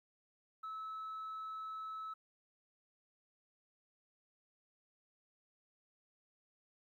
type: tone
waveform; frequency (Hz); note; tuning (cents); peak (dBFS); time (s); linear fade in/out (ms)
sine; 1300; E6; -24; -40; 0.63-2.14; 10
effects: tanh soft clip ceiling -40 dBFS + 13-bit